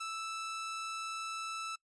sawtooth tone, 1318.5 Hz, E6, in tune, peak -34 dBFS, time 0-1.76 s, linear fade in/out 10 ms, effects noise-tail reverb RT60 0.1 s tail -22 dB re dry + resampled to 22050 Hz

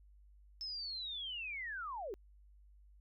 sine linear sweep, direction down, 5274 to 349.2 Hz, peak -40 dBFS, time 0.61-2.14 s, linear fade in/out 0 ms, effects added 50 Hz sine -59 dBFS peak until 3 s

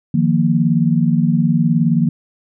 sine chord, Eb suspended second, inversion none, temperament equal, 155.56 / 174.61 / 233.1 Hz, Eb3 / F3 / Bb3, 0 / 0 / 0 cents, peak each -16 dBFS, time 0.14-2.09 s, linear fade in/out 5 ms, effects none

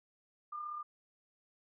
sine tone with amplitude modulation, 1204 Hz, D6, 43 cents sharp, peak -37 dBFS, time 0.52-0.83 s, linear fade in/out 10 ms, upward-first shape sine, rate 36.3 Hz, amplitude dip 45%, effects none

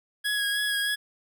25% pulse tone with vibrato, 1661.2 Hz, G#6, in tune, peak -21 dBFS, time 0.24-0.96 s, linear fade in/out 20 ms, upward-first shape sine, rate 3.2 Hz, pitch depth 20 cents each way, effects none

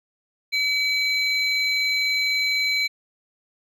triangle tone pair together, 2284 / 4060 Hz, D7 / B7, -49 / +47 cents, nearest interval minor seventh, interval 996 cents, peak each -20 / -23 dBFS, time 0.52-2.88 s, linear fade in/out 20 ms, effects none

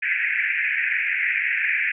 white band-pass noise, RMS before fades -23 dBFS, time 0.02-1.92 s, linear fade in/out 10 ms, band 1600 to 2500 Hz, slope 96 dB/octave, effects none

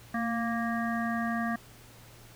harmonic tone with a mistuned harmonic, 233.1 Hz, A#3, in tune, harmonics 1 / 3 / 5 / 7 / 8, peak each -30 / -35 / -37 / -38 / -39 dBFS, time 0.14-1.56 s, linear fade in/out 5 ms, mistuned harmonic 1, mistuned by -38 cents, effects added 116 Hz sine -54 dBFS peak until 2.35 s + pink hiss -54 dBFS RMS until 2.35 s

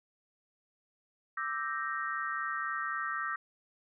sine chord, E half-diminished seventh, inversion third, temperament equal, 1174.7 / 1318.5 / 1568 / 1864.7 Hz, D6 / E6 / G6 / Bb6, 0 / 0 / 0 / 0 cents, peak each -38 / -37 / -39 / -38 dBFS, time 1.37-3.36 s, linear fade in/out 5 ms, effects none

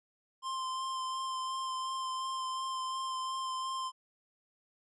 square tone with vibrato, 1046.5 Hz, C6, in tune, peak -35 dBFS, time 0.42-3.92 s, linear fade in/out 50 ms, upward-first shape sine, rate 2.8 Hz, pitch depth 14 cents each way, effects resampled to 22050 Hz

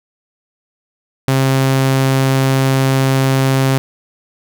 sawtooth tone, 133.7 Hz, C3, 38 cents sharp, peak -7 dBFS, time 1.28-3.78 s, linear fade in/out 0 ms, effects none

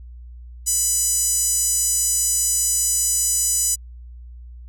5% pulse tone with high-pass filter, 995 Hz, B5, 13 cents sharp, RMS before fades -20 dBFS, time 0.66-3.76 s, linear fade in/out 20 ms, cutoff 7200 Hz, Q 2.9, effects added 60 Hz sine -36 dBFS peak until 4.68 s

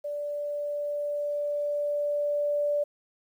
sine tone with level ramp, 584 Hz, D5, 10 cents flat, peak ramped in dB -30 to -23 dBFS, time 0.04-2.84 s, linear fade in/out 10 ms, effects 10-bit

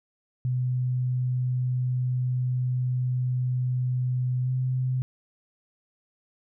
sine tone with pitch glide, 126.1 to 128.53 Hz, B2 to C3, +36 to -30 cents, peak -23 dBFS, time 0.45-5.02 s, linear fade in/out 0 ms, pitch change +34 cents, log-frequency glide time 4.43-4.5 s, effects none

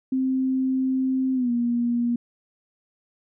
sine tone with pitch glide, 261.6 to 238.5 Hz, C4 to A#3, 0 to +40 cents, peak -20 dBFS, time 0.12-2.16 s, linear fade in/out 5 ms, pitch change -160 cents, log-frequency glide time 1.34-1.51 s, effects none

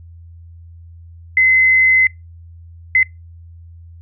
sine tone bursts at uneven times, 2048 Hz, C7, 38 cents flat, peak -8 dBFS, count 2, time 1.37-2.07 / 2.95-3.03 s, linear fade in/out 2 ms, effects noise-tail reverb RT60 0.2 s tail -25 dB re dry + added 84 Hz sine -36 dBFS peak until 4.01 s

